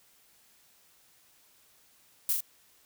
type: noise with echo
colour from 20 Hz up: violet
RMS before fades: -27 dBFS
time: 2.29-2.33 s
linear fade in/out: 2 ms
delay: 38 ms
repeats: 2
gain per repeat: -3 dB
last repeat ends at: 2.406 s
effects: white hiss -63 dBFS RMS until 2.85 s